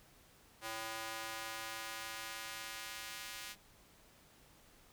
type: tone with high-pass filter sweep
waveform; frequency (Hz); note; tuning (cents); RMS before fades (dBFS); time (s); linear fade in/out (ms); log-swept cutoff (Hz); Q
square; 111.7; A2; +27; -45; 0.61-3.56; 50; 790 to 2200; 0.72
effects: pink hiss -64 dBFS RMS until 4.92 s